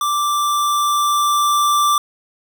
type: tone with level ramp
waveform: square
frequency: 1174.7 Hz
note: D6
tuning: in tune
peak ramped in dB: -17 to -13 dBFS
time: 0.01-1.98 s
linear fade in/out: 2 ms
effects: none